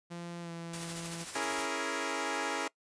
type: tone with pitch glide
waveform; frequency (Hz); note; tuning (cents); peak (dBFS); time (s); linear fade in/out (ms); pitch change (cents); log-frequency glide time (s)
sawtooth; 171.8 to 168.07; F3 to E3; -28 to +34; -36; 0.1-1.25; 20; -38; 0.41-0.51
type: noise with tremolo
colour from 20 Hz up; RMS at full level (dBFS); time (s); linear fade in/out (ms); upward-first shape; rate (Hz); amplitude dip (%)
white; -40; 0.73-1.66; 5; sine; 13; 40
type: chord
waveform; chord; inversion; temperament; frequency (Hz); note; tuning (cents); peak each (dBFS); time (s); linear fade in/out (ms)
10% pulse; A# half-diminished seventh; first; equal; 277.2 / 329.6 / 415.3 / 466.2; C#4 / E4 / G#4 / A#4; 0 / 0 / 0 / 0; -30; 1.35-2.68; 5
effects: noise-tail reverb RT60 0.1 s tail -22 dB re dry + resampled to 22050 Hz